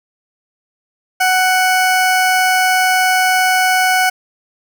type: tone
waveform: 20% pulse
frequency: 743 Hz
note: F#5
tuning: 7 cents sharp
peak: -6 dBFS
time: 1.2-4.1 s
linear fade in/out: 10 ms
effects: none